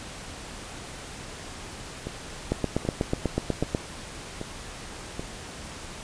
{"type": "two click trains", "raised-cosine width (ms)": 2, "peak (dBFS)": [-10, -18], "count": [11, 5], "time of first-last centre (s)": [[2.52, 3.749], [2.07, 5.195]], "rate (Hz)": [8.14, 1.28], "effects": ["pink hiss -40 dBFS RMS until 6.03 s", "resampled to 22050 Hz"]}